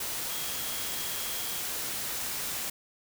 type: tone in noise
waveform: sine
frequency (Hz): 3274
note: G#7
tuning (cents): -25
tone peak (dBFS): -43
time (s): 0.3-1.61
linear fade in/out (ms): 5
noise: white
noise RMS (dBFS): -34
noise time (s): 0-2.7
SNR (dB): -12
effects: none